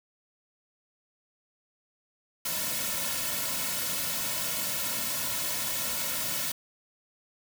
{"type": "noise with comb filter", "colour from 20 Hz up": "white", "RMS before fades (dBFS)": -31, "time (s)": [2.45, 6.52], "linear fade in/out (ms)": 5, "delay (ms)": 2.5, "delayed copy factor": -0.85, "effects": []}